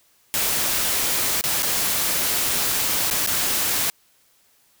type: noise with dropouts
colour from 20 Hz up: white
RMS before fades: -22 dBFS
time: 0.34-3.9 s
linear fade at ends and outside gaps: 0 ms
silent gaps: 1.411-1.439 / 1.623-1.63 / 3.101-3.111 / 3.263-3.273 s
effects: white hiss -60 dBFS RMS until 4.8 s

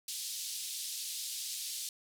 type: band-pass noise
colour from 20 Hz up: pink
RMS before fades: -40 dBFS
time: 0.08-1.89 s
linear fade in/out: 2 ms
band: 3600 to 13000 Hz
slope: 24 dB/octave
effects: none

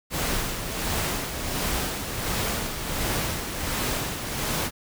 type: noise with tremolo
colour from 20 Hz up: pink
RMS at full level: -26 dBFS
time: 0.1-4.71 s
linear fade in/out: 50 ms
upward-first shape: sine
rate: 1.4 Hz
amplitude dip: 50%
effects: none

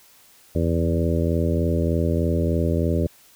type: harmonic tone with a mistuned harmonic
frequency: 83.3 Hz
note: E2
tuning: 19 cents sharp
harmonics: 1 / 2 / 3 / 4 / 5 / 6 / 7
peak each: -22 / -25 / -27 / -28 / -29 / -30 / -30 dBFS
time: 0.55-3.07 s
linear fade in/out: 5 ms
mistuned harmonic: 1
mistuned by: +28 cents
effects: white hiss -53 dBFS RMS until 3.35 s

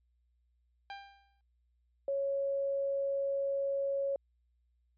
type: tone with exponential decay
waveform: sawtooth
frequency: 795 Hz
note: G5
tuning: 24 cents sharp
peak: -36 dBFS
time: 0.9-1.41 s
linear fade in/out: 1 ms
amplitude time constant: 110 ms
type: tone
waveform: sine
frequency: 553 Hz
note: C#5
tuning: 4 cents flat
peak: -30 dBFS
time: 2.08-4.16 s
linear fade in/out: 2 ms
effects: added 60 Hz sine -70 dBFS peak until 4.97 s + resampled to 11025 Hz

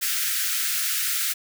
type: high-pass noise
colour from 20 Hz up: white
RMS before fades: -25 dBFS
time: 0.01-1.34 s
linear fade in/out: 20 ms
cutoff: 1300 Hz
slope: 96 dB/octave
effects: none

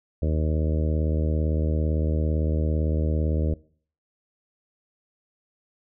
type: harmonic tone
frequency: 77.78 Hz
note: D#2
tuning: in tune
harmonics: 1 / 2 / 3 / 4 / 5 / 6 / 7 / 8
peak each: -22 / -29 / -33 / -34 / -37 / -35 / -35 / -41 dBFS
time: 0.22-3.54 s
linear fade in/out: 5 ms
effects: noise-tail reverb RT60 0.5 s tail -21 dB re dry

